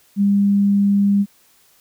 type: tone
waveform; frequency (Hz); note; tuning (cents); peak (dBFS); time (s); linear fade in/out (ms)
sine; 200.7; G3; +41; -12; 0.16-1.26; 50
effects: white hiss -55 dBFS RMS until 1.8 s